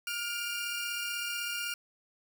sawtooth tone cluster, 1417 / 2370 / 2798 Hz, F6 / D7 / F7, +25 / +15 / +3 cents, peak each -33 / -37 / -34 dBFS, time 0.07-1.74 s, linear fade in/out 2 ms, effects none

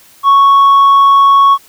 sine tone with tanh clipping, 1108.7 Hz, C#6, in tune, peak -4 dBFS, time 0.23-1.58 s, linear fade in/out 50 ms, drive 2 dB, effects white hiss -43 dBFS RMS until 1.68 s

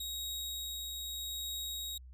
sawtooth tone with tremolo, 3788 Hz, A#7, 27 cents sharp, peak -34 dBFS, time 0-1.98 s, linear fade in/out 5 ms, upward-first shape triangle, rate 0.81 Hz, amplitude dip 25%, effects added 63 Hz sine -49 dBFS peak until 2.13 s

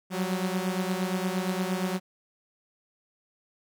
sawtooth beating tone pair, 182.4 / 191 Hz, F#3 / G3, -24 / -45 cents, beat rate 8.6 Hz, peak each -25 / -27 dBFS, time 0.1-2 s, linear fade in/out 50 ms, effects none

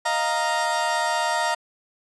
30% pulse chord, Eb suspended second, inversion none, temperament equal, 622.3 / 698.5 / 932.3 Hz, Eb5 / F5 / Bb5, 0 / 0 / 0 cents, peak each -26 / -24 / -21 dBFS, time 0.05-1.55 s, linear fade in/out 10 ms, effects resampled to 22050 Hz

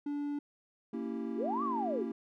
triangle tone, 289.4 Hz, D4, 25 cents flat, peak -31 dBFS, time 0.06-0.39 s, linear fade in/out 5 ms
triangle chord, A# diminished seventh, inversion none, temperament equal with one note detuned, 230.4 / 277.2 / 329.6 / 392 Hz, A#3 / C#4 / E4 / G4, -20 / 0 / 0 / 0 cents, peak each -36 / -39 / -39 / -41 dBFS, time 0.93-2.12 s, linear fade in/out 5 ms
sine linear two-way sweep, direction up then down, 303.9 to 1193 to 303.9 Hz, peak -32 dBFS, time 1.36-2.06 s, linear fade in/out 20 ms, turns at 1.63 s
effects none

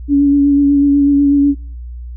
sine tone with vibrato, 283.4 Hz, C#4, 38 cents sharp, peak -7 dBFS, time 0.08-1.55 s, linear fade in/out 50 ms, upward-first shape sine, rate 8.1 Hz, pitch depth 20 cents each way, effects noise-tail reverb RT60 0.5 s tail -25 dB re dry + added 60 Hz sine -25 dBFS peak until 2.16 s

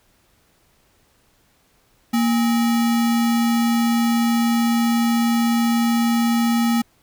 sine tone with sample-and-hold, 233.1 Hz, A#3, in tune, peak -15 dBFS, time 2.13-6.82 s, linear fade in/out 10 ms, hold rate 1050 Hz, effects pink hiss -60 dBFS RMS until 7.02 s

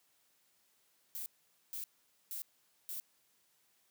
violet noise bursts, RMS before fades -42 dBFS, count 4, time 1.15-3 s, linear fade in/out 0 ms, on 110 ms, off 470 ms, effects white hiss -73 dBFS RMS until 3.9 s + high-pass 100 Hz 12 dB/octave

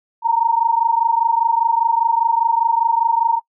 sine tone pair together, 910 / 935 Hz, A#5 / A#5, -42 / +5 cents, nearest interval unison, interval 47 cents, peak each -16 dBFS, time 0.22-3.41 s, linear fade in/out 50 ms, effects noise-tail reverb RT60 0.1 s tail -23 dB re dry

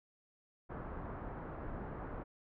pink low-pass noise, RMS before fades -44 dBFS, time 0.69-2.24 s, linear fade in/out 20 ms, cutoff 1400 Hz, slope 24 dB/octave, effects none

